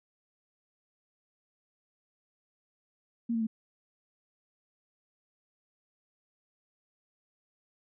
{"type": "tone with pitch steps", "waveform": "sine", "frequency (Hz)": [233.1, 227, 221], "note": ["A#3", "A#3", "A3"], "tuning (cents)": [0, -46, 8], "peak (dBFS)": -27, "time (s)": [3.29, 3.47], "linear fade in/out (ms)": 10, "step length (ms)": 60, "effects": []}